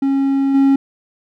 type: tone with level steps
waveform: triangle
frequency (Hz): 273.4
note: C#4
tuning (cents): -24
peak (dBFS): -11 / -7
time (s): 0.02-0.76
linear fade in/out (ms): 5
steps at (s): 0.54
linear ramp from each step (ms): 10
effects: none